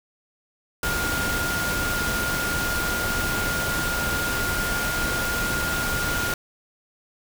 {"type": "tone in noise", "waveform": "sine", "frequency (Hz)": 1416, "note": "F6", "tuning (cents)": 23, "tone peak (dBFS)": -26, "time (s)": [0.83, 6.34], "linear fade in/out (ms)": 2, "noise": "pink", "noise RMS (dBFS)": -27, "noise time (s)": [0.83, 6.34], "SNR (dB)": -2, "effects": []}